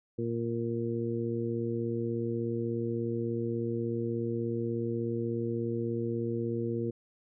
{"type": "harmonic tone", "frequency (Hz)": 116.54, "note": "A#2", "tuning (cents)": 0, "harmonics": [1, 2, 3, 4], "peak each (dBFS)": [-35, -35, -34, -36], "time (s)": [0.18, 6.91], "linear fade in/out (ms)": 10, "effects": []}